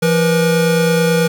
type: tone pair together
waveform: square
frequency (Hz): 170 / 480.8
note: F3 / B4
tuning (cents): -46 / -46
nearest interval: octave + tritone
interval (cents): 1800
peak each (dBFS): -15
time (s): 0.02-1.28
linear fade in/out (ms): 10
effects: none